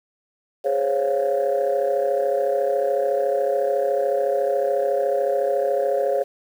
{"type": "chord", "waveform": "sine", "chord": "Db major seventh", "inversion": "second", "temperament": "equal with one note detuned", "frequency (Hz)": [415.3, 520.5, 554.4, 698.5], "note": ["Ab4", "C5", "Db5", "F5"], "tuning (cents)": [0, -9, 0, 0], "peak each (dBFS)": [-24, -25, -20, -26], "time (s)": [0.64, 6.24], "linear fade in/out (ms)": 20, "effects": ["tanh soft clip ceiling -12 dBFS", "8-bit"]}